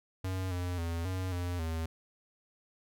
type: tone with pitch steps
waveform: square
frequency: 93.6 / 89.2 / 83.9 / 93 / 88.4 / 81.2 Hz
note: F#2 / F2 / E2 / F#2 / F2 / E2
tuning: +20 / +37 / +31 / +9 / +22 / -26 cents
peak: -33 dBFS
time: 0.24-1.86 s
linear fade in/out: 5 ms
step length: 270 ms
effects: none